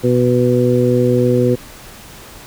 harmonic tone, 123.47 Hz, B2, in tune, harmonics 1 / 2 / 3 / 4, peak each -16 / -16 / -16 / -16 dBFS, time 0.03-1.56 s, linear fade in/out 20 ms, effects pink hiss -37 dBFS RMS until 2.46 s

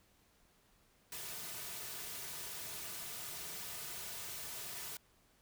white noise with comb filter, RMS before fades -45 dBFS, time 1.12-4.97 s, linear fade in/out 2 ms, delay 3.7 ms, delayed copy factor -0.6, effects pink hiss -70 dBFS RMS until 5.41 s

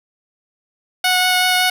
10% pulse tone with vibrato, 733 Hz, F#5, 16 cents flat, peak -5 dBFS, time 1.04-1.7 s, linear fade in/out 5 ms, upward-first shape triangle, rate 5.3 Hz, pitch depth 9 cents each way, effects none

